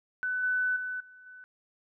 sine tone with level steps, 1500 Hz, F#6, 23 cents sharp, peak -28 / -25 / -32 / -50 / -46 dBFS, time 0.23-1.44 s, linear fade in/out 0 ms, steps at 0.43 / 0.76 / 1 / 1.26 s, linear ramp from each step 5 ms, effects none

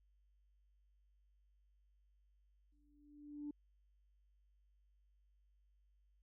sine tone with exponential growth, 293.5 Hz, D4, 1 cent flat, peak -40 dBFS, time 2.72-3.51 s, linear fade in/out 5 ms, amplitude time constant 170 ms, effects tanh soft clip ceiling -37 dBFS + added 50 Hz sine -70 dBFS peak until 6.22 s

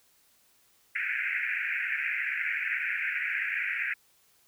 white band-pass noise, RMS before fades -31 dBFS, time 0.95-3.94 s, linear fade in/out 10 ms, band 1500 to 2500 Hz, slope 96 dB/octave, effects white hiss -65 dBFS RMS until 4.47 s

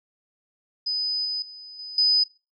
sine tone with level steps, 5000 Hz, D#8, 8 cents sharp, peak -23 / -25 / -39 / -34 / -16 dBFS, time 0.86-2.24 s, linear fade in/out 10 ms, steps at 1.25 / 1.42 / 1.79 / 1.98 s, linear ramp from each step 2 ms, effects noise-tail reverb RT60 0.3 s tail -20 dB re dry

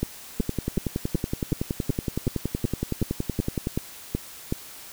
two click trains, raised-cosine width 3 ms, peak -12 / -11 dBFS, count 36 / 13, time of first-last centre 0.4-3.671 / 0.03-4.524 s, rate 10.7 / 2.67 Hz, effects white hiss -43 dBFS RMS until 4.92 s

